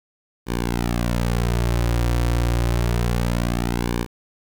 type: tone with flanger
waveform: sawtooth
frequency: 59 Hz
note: A#1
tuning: 22 cents sharp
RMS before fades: -21 dBFS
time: 0.46-4.07 s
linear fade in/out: 50 ms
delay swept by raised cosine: 1.5 to 4.8 ms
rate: 0.28 Hz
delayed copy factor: -0.8
effects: 9-bit